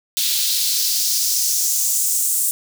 white noise with high-pass filter sweep, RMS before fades -19 dBFS, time 0.17-2.51 s, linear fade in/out 0 ms, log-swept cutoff 3600 to 8400 Hz, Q 2.3, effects none

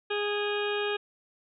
harmonic tone with a mistuned harmonic, 412.9 Hz, G#4, 10 cents flat, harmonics 1 / 2 / 3 / 4 / 6 / 7 / 8 / 9, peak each -29 / -38 / -39 / -36 / -37 / -40 / -40 / -43 dBFS, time 0.1-0.97 s, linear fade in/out 10 ms, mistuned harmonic 8, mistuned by -26 cents, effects none

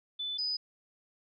sine tone pair in turn, 3500 / 4985 Hz, A7 / D#8, -10 / +2 cents, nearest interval tritone, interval 612 cents, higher second, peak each -33 / -30 dBFS, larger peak second, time 0.19-0.38 / 0.38-0.57 s, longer neither, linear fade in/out 10 ms, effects none

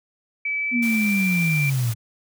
sine tone with pitch glide, 2300 to 2356 Hz, D7 to D7, -37 to +5 cents, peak -22 dBFS, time 0.45-1.7 s, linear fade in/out 5 ms, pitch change +42 cents, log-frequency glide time 0.58-1.19 s
sine linear sweep, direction down, 246.9 to 110 Hz, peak -19 dBFS, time 0.71-1.95 s, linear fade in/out 50 ms
white noise, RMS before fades -35 dBFS, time 0.82-1.94 s, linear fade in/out 10 ms
effects none

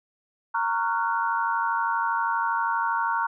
sine chord, Gb major seventh, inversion first, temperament just, 925 / 1110 / 1387.5 / 1480 Hz, Bb5 / Db6 / F6 / Gb6, -14 / +2 / -12 / 0 cents, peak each -25 / -29 / -30 / -31 dBFS, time 0.54-3.27 s, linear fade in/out 10 ms, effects none

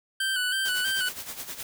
25% pulse tone with vibrato, 1524 Hz, G6, 49 cents flat, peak -21 dBFS, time 0.2-1.09 s, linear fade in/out 5 ms, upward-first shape square, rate 3.1 Hz, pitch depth 43 cents each way
white noise with tremolo, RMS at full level -35 dBFS, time 0.65-1.63 s, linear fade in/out 2 ms, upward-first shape sine, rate 9.6 Hz, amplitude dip 70%
effects none

